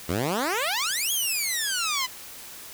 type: exponential two-way sweep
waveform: 10% pulse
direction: up then down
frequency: 77.3 to 3357 to 991 Hz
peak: -16 dBFS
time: 0.08-2.07 s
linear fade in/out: 20 ms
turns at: 1.12 s
effects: white hiss -42 dBFS RMS until 2.73 s